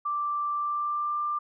sine tone with pitch glide, 1174.7 to 1188.3 Hz, D6 to D6, 0 to +20 cents, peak -26 dBFS, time 0.05-1.39 s, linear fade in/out 10 ms, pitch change +20 cents, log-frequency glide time 0.54-1.19 s, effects none

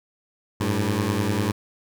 15% pulse beating tone pair, 98 / 108 Hz, G2 / A2, 0 / -32 cents, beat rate 10 Hz, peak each -18 dBFS, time 0.6-1.52 s, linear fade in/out 10 ms, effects none

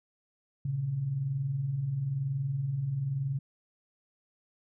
sine tone pair together, 117.1 / 138.13 Hz, A#2 / C#3, +8 / -6 cents, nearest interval minor third, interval 286 cents, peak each -38 / -29 dBFS, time 0.65-3.39 s, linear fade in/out 5 ms, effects none

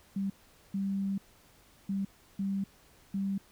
sine tone bursts at uneven times, 196 Hz, G3, in tune, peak -29 dBFS, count 5, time 0.16-0.3 / 0.74-1.18 / 1.89-2.05 / 2.39-2.64 / 3.14-3.38 s, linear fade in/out 5 ms, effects pink hiss -61 dBFS RMS until 3.51 s

